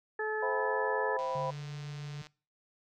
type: harmonic tone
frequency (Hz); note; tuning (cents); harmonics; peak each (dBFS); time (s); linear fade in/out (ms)
431.7; A4; -33; 1 / 2 / 3 / 4; -34 / -39 / -45 / -35; 0.19-1.17; 5
type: chord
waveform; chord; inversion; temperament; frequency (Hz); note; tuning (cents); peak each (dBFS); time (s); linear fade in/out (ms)
sine; C major seventh; none; equal; 523.3 / 659.3 / 784 / 987.8; C5 / E5 / G5 / B5; 0 / 0 / 0 / 0; -35 / -40 / -41 / -35; 0.42-1.51; 10
type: click train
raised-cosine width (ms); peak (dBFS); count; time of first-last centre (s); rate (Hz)
0.2; -33; 164; 1.19-2.269; 151
type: tone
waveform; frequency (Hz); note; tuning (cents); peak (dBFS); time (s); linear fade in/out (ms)
triangle; 144.4; D3; -29; -36; 1.35-2.22; 5
effects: noise-tail reverb RT60 0.4 s tail -23 dB re dry